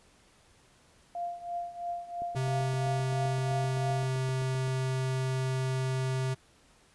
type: tone with tremolo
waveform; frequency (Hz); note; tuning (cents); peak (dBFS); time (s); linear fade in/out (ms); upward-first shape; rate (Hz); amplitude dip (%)
sine; 696; F5; -6; -30; 1.15-4.08; 2; triangle; 3; 85
type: click train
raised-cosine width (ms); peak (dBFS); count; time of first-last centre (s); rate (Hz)
2; -32; 20; 2.22-4.678; 7.73
type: tone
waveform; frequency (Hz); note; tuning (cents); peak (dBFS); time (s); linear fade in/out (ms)
square; 130.81; C3; 0; -29; 2.35-6.35; 20
effects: pink hiss -62 dBFS RMS until 6.94 s + resampled to 24000 Hz